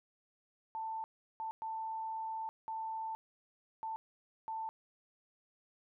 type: tone bursts at uneven times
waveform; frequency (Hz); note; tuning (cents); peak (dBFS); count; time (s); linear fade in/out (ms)
sine; 888; A5; +16; -37; 6; 0.75-1.04 / 1.4-1.51 / 1.62-2.49 / 2.68-3.15 / 3.83-3.96 / 4.48-4.69; 0
effects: none